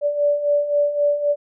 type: beating tone pair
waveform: sine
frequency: 579 / 582.8 Hz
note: D5 / D5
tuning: -25 / -13 cents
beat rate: 3.8 Hz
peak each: -23 / -17 dBFS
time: 0.01-1.36 s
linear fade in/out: 50 ms
effects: none